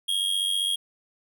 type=tone with amplitude modulation; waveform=square; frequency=3268 Hz; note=G#7; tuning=29 cents flat; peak=-21 dBFS; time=0.08-0.76 s; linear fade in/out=10 ms; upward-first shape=sine; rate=95.1 Hz; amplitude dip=65%; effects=none